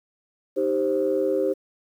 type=chord; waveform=sine; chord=C minor; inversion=first; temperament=equal with one note detuned; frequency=311.1 / 392 / 526.3 Hz; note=Eb4 / G4 / C5; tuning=0 / 0 / +10 cents; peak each=-27 / -23 / -23 dBFS; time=0.56-1.54 s; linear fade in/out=20 ms; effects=tanh soft clip ceiling -12 dBFS + 9-bit